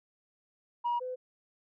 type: tone pair in turn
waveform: sine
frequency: 957 / 507 Hz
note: A#5 / B4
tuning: +45 / +45 cents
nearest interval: major seventh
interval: 1100 cents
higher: first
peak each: -26 / -34 dBFS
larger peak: first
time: 0.84-1 / 1-1.16 s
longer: neither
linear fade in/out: 20 ms
effects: tanh soft clip ceiling -25 dBFS